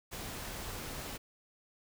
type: noise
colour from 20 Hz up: pink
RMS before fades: -42 dBFS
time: 0.11-1.18 s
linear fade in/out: 20 ms
effects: none